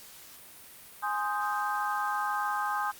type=chord; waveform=sine; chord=Ab major seventh; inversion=none; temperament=equal; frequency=830.6 / 1046.5 / 1244.5 / 1568 Hz; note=Ab5 / C6 / Eb6 / G6; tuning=0 / 0 / 0 / 0 cents; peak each=-32 / -35 / -33 / -35 dBFS; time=1.02-2.92 s; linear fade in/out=20 ms; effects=white hiss -50 dBFS RMS until 2.99 s + Opus 48 kbps